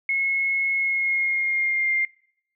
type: tone with pitch glide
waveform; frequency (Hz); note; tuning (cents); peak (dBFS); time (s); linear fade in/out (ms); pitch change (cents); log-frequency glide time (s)
sine; 2176 to 2107; C#7 to C7; -33 to +12; -20; 0.09-2.05; 2; -55; 0.73-1.93
effects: noise-tail reverb RT60 0.7 s tail -22 dB re dry